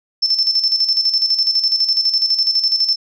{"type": "tone with tremolo", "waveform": "sine", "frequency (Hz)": 5310, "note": "E8", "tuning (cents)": 12, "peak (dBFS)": -11, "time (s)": [0.22, 2.96], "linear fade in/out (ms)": 10, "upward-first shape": "square", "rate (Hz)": 12, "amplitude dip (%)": 60, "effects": []}